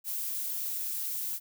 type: noise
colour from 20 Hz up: violet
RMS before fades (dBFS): -34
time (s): 0.04-1.4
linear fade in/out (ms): 50
effects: none